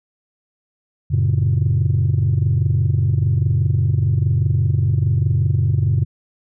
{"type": "chord", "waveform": "sine", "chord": "F# major", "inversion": "none", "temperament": "equal with one note detuned", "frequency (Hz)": [92.5, 113.62, 138.59], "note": ["F#2", "A#2", "C#3"], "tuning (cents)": [0, -44, 0], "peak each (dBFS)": -17, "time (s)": [1.1, 6.05], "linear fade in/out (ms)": 20, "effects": ["tanh soft clip ceiling -9 dBFS"]}